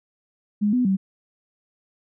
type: tone with pitch steps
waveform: sine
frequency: 207.4 / 249.3 / 192.3 Hz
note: G#3 / B3 / G3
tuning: -2 / +16 / -33 cents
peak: -17 dBFS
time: 0.61-0.97 s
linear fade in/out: 20 ms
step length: 120 ms
effects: none